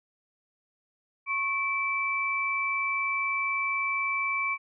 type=tone pair together; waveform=sine; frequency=1096 / 2320 Hz; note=C#6 / D7; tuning=-20 / -22 cents; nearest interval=octave + minor second; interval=1298 cents; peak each=-31 / -27 dBFS; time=1.26-4.58 s; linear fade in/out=50 ms; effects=none